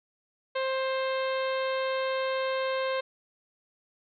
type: harmonic tone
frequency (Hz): 527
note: C5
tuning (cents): +12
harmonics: 1 / 2 / 3 / 4 / 5 / 6 / 7 / 8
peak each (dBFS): -28 / -34 / -38 / -40 / -42 / -44 / -45 / -46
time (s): 0.55-3.01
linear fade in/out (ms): 10
effects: none